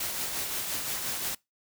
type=noise with tremolo; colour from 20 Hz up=white; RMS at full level=-31 dBFS; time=0-1.35 s; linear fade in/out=5 ms; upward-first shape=triangle; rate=5.7 Hz; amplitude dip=40%; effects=noise-tail reverb RT60 0.2 s tail -23 dB re dry